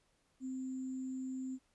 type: tone with sample-and-hold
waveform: sine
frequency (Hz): 260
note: C4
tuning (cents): -11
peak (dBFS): -38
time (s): 0.4-1.59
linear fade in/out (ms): 50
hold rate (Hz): 7350
effects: pink hiss -75 dBFS RMS until 1.74 s + resampled to 24000 Hz